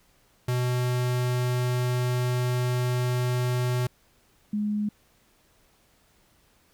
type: tone pair in turn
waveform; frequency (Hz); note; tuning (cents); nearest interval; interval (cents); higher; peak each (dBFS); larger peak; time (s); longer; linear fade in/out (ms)
square / sine; 124.3 / 209; B2 / G#3; +12 / +11; major sixth; 899; second; -24; neither; 0.48-3.87 / 4.53-4.89; first; 5
effects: pink hiss -63 dBFS RMS until 6.73 s